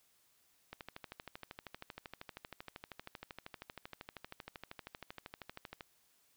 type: click train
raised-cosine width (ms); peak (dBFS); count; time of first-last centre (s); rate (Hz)
0.3; -29; 66; 0.73-5.808; 12.8
effects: white hiss -72 dBFS RMS until 6.36 s